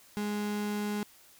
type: tone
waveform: 35% pulse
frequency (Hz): 207.7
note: G#3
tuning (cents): 0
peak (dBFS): -29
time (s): 0.17-1.03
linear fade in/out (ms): 0
effects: white hiss -58 dBFS RMS until 1.39 s